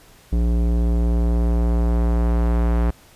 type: tone with low-pass filter sweep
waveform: square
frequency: 58.27 Hz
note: A#1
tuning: in tune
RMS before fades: -18 dBFS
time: 0.32-2.91 s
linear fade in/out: 10 ms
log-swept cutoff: 370 to 1500 Hz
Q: 0.72
effects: pink hiss -50 dBFS RMS until 3.15 s + resampled to 32000 Hz